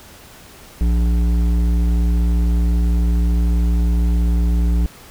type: tone with hard clipping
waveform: sine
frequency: 58.27 Hz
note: A#1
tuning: in tune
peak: -15 dBFS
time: 0.81-4.86 s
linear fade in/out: 0 ms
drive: 10 dB
effects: pink hiss -42 dBFS RMS until 5.1 s